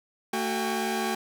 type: tone cluster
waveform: sawtooth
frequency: 223.5 / 373.4 / 805 Hz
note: A3 / F#4 / G5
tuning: +27 / +16 / +46 cents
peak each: -27 dBFS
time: 0.33-1.15 s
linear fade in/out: 5 ms
effects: none